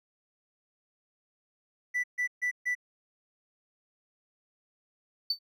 triangle tone bursts, 1975.5 Hz, B6, in tune, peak -24 dBFS, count 4, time 1.94-2.752 s, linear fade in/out 20 ms, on 98 ms, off 140 ms
triangle tone with exponential decay, 4539 Hz, C#8, 40 cents sharp, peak -19 dBFS, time 5.3-5.39 s, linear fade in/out 5 ms, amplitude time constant 18 ms
effects tanh soft clip ceiling -21 dBFS

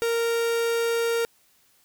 45% pulse tone, 463.9 Hz, A#4, 8 cents flat, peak -22 dBFS, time 0.02-1.25 s, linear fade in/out 0 ms, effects white hiss -62 dBFS RMS until 1.84 s

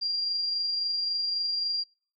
sine tone with amplitude modulation, 4771 Hz, D8, 26 cents sharp, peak -25 dBFS, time 0.01-1.84 s, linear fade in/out 20 ms, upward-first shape sine, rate 23.7 Hz, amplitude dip 30%, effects noise-tail reverb RT60 0.4 s tail -23 dB re dry

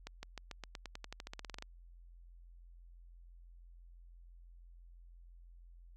accelerating click train, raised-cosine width 0.2 ms, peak -27 dBFS, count 19, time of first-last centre 0.07-1.624 s, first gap 160 ms, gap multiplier 0.92, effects added 43 Hz sine -54 dBFS peak until 5.96 s

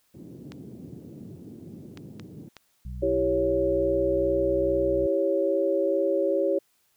white band-pass noise, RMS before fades -43 dBFS, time 0.14-2.49 s, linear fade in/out 5 ms, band 100 to 320 Hz, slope 24 dB/octave
clicks, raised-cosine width 0.2 ms, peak -25 dBFS, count 4, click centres 0.52 / 1.974 / 2.197 / 2.567 s
harmonic tone, 62.1 Hz, B1, 10 cents sharp, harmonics 1 / 2 / 3, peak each -34 / -40 / -44 dBFS, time 2.85-5.07 s, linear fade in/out 5 ms
sine chord, C# diminished, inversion first, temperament equal, 329.6 / 392 / 554.4 Hz, E4 / G4 / C#5, 0 / 0 / 0 cents, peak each -28 / -26 / -24 dBFS, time 3.02-6.59 s, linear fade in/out 10 ms
effects white hiss -68 dBFS RMS until 6.96 s

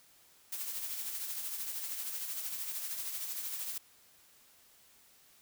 blue noise with tremolo, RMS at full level -37 dBFS, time 0.52-3.78 s, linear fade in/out 5 ms, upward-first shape triangle, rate 13 Hz, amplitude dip 50%, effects white hiss -63 dBFS RMS until 5.41 s

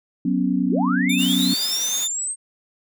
sine chord, F# suspended fourth, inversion none, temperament equal, 185 / 246.9 / 277.2 Hz, F#3 / B3 / C#4, 0 / 0 / 0 cents, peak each -22 dBFS, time 0.25-1.54 s, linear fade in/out 5 ms
sine linear sweep, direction up, 94 to 8520 Hz, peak -23 dBFS, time 0.67-2.36 s, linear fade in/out 50 ms
sawtooth tone with tremolo, 3604 Hz, A7, 41 cents sharp, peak -20 dBFS, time 1.09-2.08 s, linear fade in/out 10 ms, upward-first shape sine, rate 9.6 Hz, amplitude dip 45%
white high-pass noise, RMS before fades -32 dBFS, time 1.17-2.08 s, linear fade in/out 50 ms, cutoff 170 Hz, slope 48 dB/octave
effects none

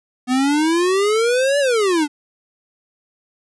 square exponential two-way sweep, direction up then down, 246.9 to 582 to 283.9 Hz, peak -15 dBFS, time 0.27-2.08 s, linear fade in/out 50 ms, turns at 1.59 s, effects resampled to 24000 Hz

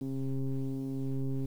sine tone with frequency modulation, 134.6 Hz, C3, 49 cents sharp, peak -29 dBFS, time 0.01-1.46 s, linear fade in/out 5 ms, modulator 134 Hz, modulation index 1.4, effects tanh soft clip ceiling -27 dBFS + 10-bit

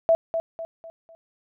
sine tone with echo, 659.3 Hz, E5, in tune, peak -14 dBFS, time 0.09-0.15 s, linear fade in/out 0 ms, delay 250 ms, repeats 4, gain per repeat -8 dB, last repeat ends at 1.15 s, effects none

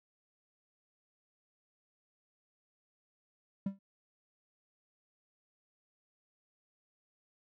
triangle tone with exponential decay, 196 Hz, G3, in tune, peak -26 dBFS, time 3.66-3.79 s, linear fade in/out 5 ms, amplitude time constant 27 ms, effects none

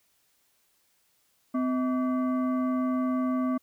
sine tone with frequency modulation, 255.7 Hz, C4, 40 cents flat, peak -24 dBFS, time 1.54-3.58 s, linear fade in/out 10 ms, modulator 894 Hz, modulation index 0.58, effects white hiss -69 dBFS RMS until 3.62 s

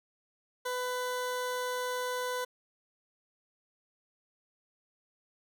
20% pulse tone, 499.5 Hz, B4, 20 cents sharp, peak -27 dBFS, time 0.65-2.45 s, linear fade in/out 10 ms, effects none

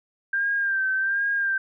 sine tone with vibrato, 1584 Hz, G6, 18 cents sharp, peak -21 dBFS, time 0.33-1.58 s, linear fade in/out 5 ms, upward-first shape sine, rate 1.3 Hz, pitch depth 48 cents each way, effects none

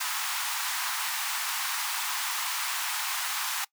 pink high-pass noise, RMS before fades -31 dBFS, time 0-3.65 s, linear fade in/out 10 ms, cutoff 850 Hz, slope 48 dB/octave, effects noise-tail reverb RT60 0.1 s tail -22 dB re dry

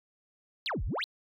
sine exponential two-way sweep, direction down then up, 4543 to 33.75 to 4338 Hz, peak -29 dBFS, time 0.66-1.04 s, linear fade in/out 0 ms, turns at 0.84 s, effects tanh soft clip ceiling -26 dBFS

